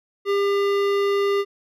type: tone with hard clipping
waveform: sine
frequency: 400.6 Hz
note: G4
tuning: 38 cents sharp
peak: -20 dBFS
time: 0.25-1.45 s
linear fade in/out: 50 ms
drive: 16 dB
effects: none

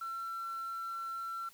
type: tone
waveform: sine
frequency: 1351 Hz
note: E6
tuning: 42 cents sharp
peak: -35 dBFS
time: 0.01-1.49 s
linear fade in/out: 5 ms
effects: tanh soft clip ceiling -35 dBFS + white hiss -60 dBFS RMS until 1.53 s

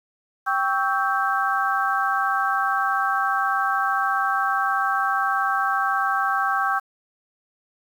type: harmonic tone with a mistuned harmonic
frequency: 261.6 Hz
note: C4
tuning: in tune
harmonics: 3 / 4 / 5 / 6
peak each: -25 / -25 / -25 / -25 dBFS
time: 0.46-6.8 s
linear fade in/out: 20 ms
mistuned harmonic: 4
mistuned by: +120 cents
effects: 8-bit

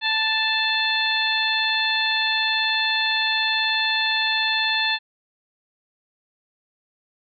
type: harmonic tone with a mistuned harmonic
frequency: 881 Hz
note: A5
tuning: 2 cents sharp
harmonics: 1 / 2 / 3 / 4 / 5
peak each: -28 / -24 / -26 / -24 / -28 dBFS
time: 0.01-4.99 s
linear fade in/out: 50 ms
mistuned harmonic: 5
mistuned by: -69 cents
effects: none

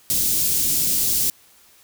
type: band-stop noise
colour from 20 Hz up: white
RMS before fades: -20 dBFS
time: 0.1-1.3 s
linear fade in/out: 0 ms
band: 280 to 5100 Hz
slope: 12 dB/octave
effects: white hiss -53 dBFS RMS until 1.83 s

